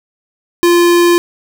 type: tone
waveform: square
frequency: 346.6 Hz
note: F4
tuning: 13 cents flat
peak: -7 dBFS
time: 0.63-1.18 s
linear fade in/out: 0 ms
effects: none